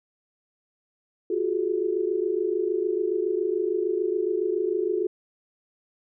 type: tone cluster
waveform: sine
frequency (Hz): 351.3 / 378.2 / 426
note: F4 / F#4 / G#4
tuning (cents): +10 / +38 / +44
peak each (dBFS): -27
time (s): 1.3-5.07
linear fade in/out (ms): 5
effects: none